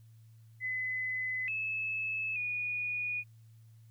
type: tone with pitch steps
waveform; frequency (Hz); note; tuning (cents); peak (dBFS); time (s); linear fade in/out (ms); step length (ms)
sine; 2021 / 2602 / 2458; B6 / E7 / D#7; +39 / -23 / -22; -32; 0.6-3.24; 50; 880
effects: added 112 Hz sine -54 dBFS peak until 3.9 s + white hiss -74 dBFS RMS until 3.9 s